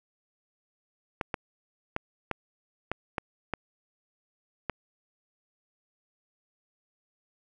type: clicks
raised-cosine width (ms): 0.5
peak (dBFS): -14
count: 8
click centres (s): 1.212 / 1.342 / 1.964 / 2.313 / 2.916 / 3.182 / 3.537 / 4.697
effects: none